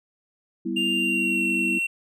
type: chord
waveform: sine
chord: E minor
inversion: first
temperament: equal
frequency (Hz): 196 / 246.9 / 329.6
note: G3 / B3 / E4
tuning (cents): 0 / 0 / 0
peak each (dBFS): -30 / -30 / -28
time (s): 0.65-1.79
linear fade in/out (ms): 10
type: tone with pitch glide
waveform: triangle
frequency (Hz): 2794 to 2722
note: F7 to F7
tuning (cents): 0 to -45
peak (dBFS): -21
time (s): 0.76-1.87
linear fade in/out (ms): 10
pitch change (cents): -45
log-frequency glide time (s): 0.92-1.44
effects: none